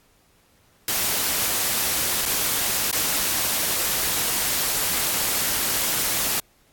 white noise with dropouts, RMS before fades -23 dBFS, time 0.88-6.4 s, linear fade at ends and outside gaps 2 ms, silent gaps 2.255-2.259 / 2.914-2.927 s, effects pink hiss -60 dBFS RMS until 6.72 s + AAC 64 kbps

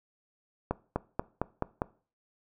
accelerating click train, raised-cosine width 1 ms, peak -14 dBFS, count 6, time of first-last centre 0.71-1.819 s, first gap 250 ms, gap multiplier 0.94, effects noise-tail reverb RT60 0.4 s tail -20 dB re dry

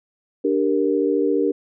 sine chord, G minor, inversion second, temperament equal, 293.7 / 392 / 466.2 Hz, D4 / G4 / Bb4, 0 / 0 / 0 cents, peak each -21 dBFS, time 0.44-1.52 s, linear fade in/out 10 ms, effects none

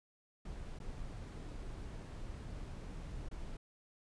brown noise with dropouts, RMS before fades -45 dBFS, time 0.45-3.57 s, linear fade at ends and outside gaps 5 ms, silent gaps 0.789-0.8 / 3.287-3.312 s, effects resampled to 22050 Hz

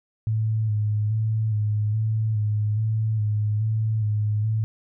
sine tone with vibrato, 107.8 Hz, A2, 35 cents flat, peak -20 dBFS, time 0.27-4.64 s, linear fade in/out 0 ms, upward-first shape square, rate 1.2 Hz, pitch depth 33 cents each way, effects none

